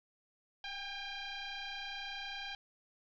sine tone with frequency modulation, 784 Hz, G5, in tune, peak -40 dBFS, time 0.64-2.55 s, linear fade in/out 2 ms, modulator 799 Hz, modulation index 4.5, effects 13-bit

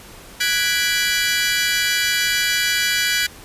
20% pulse chord, G# half-diminished seventh, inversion third, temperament equal, 1480 / 1661.2 / 1975.5 / 2349 Hz, F#6 / G#6 / B6 / D7, 0 / 0 / 0 / 0 cents, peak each -18 dBFS, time 0.4-3.27 s, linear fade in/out 10 ms, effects pink hiss -41 dBFS RMS until 3.44 s + resampled to 32000 Hz

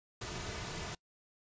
pink noise with comb filter, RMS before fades -41 dBFS, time 0.21-0.95 s, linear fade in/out 5 ms, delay 3.7 ms, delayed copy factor -0.5, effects noise-tail reverb RT60 0.1 s tail -25 dB re dry + resampled to 16000 Hz

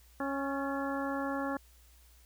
harmonic tone with a mistuned harmonic, 275.3 Hz, C#4, 12 cents flat, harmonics 1 / 2 / 3 / 4 / 5 / 6, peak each -35 / -38 / -40 / -41 / -42 / -43 dBFS, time 0.2-1.57 s, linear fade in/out 2 ms, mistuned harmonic 6, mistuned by +60 cents, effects added 60 Hz sine -58 dBFS peak until 2.25 s + white hiss -64 dBFS RMS until 2.25 s

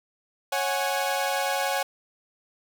sawtooth chord, C# suspended fourth, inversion none, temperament equal with one note detuned, 551.2 / 740 / 830.6 Hz, C#5 / F#5 / G#5, -10 / 0 / 0 cents, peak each -25 dBFS, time 0.52-1.83 s, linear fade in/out 5 ms, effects none

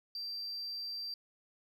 sine tone, 4699 Hz, D8, in tune, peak -36 dBFS, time 0.15-1.14 s, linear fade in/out 2 ms, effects tanh soft clip ceiling -36 dBFS + 13-bit

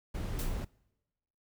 brown noise, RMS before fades -35 dBFS, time 0.14-0.65 s, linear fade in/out 10 ms
white noise with exponential decay, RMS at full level -39 dBFS, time 0.39-0.68 s, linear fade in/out 1 ms, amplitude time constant 61 ms
effects noise-tail reverb RT60 1.0 s tail -25 dB re dry

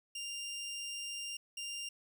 20% pulse tone bursts at uneven times, 2794 Hz, F7, in tune, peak -35 dBFS, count 2, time 0.15-1.37 / 1.57-1.89 s, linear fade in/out 5 ms, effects none

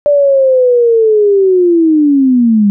sine linear sweep, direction down, 587.3 to 198.4 Hz, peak -5 dBFS, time 0.06-2.7 s, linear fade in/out 0 ms, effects none

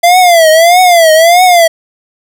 square tone with vibrato, 680 Hz, F5, 46 cents flat, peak -3 dBFS, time 0.03-1.68 s, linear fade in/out 10 ms, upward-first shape triangle, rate 1.6 Hz, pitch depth 160 cents each way, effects none

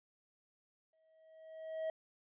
triangle tone with exponential growth, 639 Hz, D#5, 46 cents sharp, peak -32 dBFS, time 0.93-1.9 s, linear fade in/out 2 ms, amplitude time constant 210 ms, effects resampled to 8000 Hz

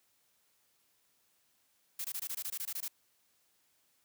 blue noise bursts, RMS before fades -38 dBFS, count 12, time 1.99-2.881 s, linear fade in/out 5 ms, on 55 ms, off 21 ms, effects white hiss -73 dBFS RMS until 4.04 s + high-pass 60 Hz 12 dB/octave

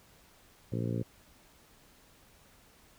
harmonic tone, 57.9 Hz, A#1, 11 cents flat, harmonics 2 / 3 / 4 / 5 / 6 / 7 / 8 / 9, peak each -33 / -37 / -39 / -41 / -43 / -44 / -45 / -46 dBFS, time 0.72-1.03 s, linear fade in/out 5 ms, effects pink hiss -61 dBFS RMS until 2.98 s

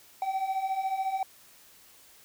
triangle beating tone pair, 757 / 771 Hz, F#5 / G5, +39 / -29 cents, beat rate 14 Hz, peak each -32 / -27 dBFS, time 0.22-1.23 s, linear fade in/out 2 ms, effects white hiss -56 dBFS RMS until 2.24 s

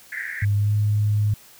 white band-pass noise, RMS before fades -31 dBFS, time 0.12-0.45 s, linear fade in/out 2 ms, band 1600 to 2100 Hz, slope 96 dB/octave
sine tone with pitch glide, 102.2 to 104.77 Hz, G#2 to G#2, -27 to +16 cents, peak -17 dBFS, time 0.42-1.34 s, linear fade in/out 5 ms, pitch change +43 cents, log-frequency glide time 0.57-0.73 s
effects white hiss -49 dBFS RMS until 1.59 s

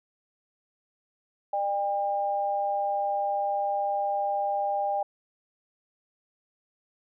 sine tone pair together, 601.2 / 802 Hz, D5 / G5, +40 / +39 cents, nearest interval perfect fourth, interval 499 cents, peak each -30 / -26 dBFS, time 1.53-5.03 s, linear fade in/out 5 ms, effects none

